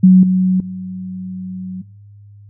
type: tone with level steps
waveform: sine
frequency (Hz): 185.4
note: F#3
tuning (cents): +4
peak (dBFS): -3 / -10 / -23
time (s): 0.03-1.82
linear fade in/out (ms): 10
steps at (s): 0.23 / 0.6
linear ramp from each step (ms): 2
effects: noise-tail reverb RT60 0.4 s tail -22 dB re dry + added 102 Hz sine -38 dBFS peak until 2.49 s